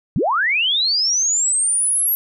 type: linear sweep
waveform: sine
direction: up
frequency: 105.4 to 11710 Hz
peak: -15 dBFS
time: 0.16-2.15 s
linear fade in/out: 0 ms
effects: none